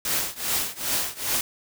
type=noise with tremolo; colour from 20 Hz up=white; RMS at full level=-23 dBFS; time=0.05-1.41 s; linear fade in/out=2 ms; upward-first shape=triangle; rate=2.5 Hz; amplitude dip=95%; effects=none